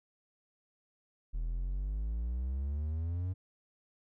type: exponential sweep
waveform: triangle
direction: up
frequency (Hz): 39 to 94.2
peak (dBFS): -30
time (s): 1.33-3.34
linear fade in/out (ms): 20
effects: none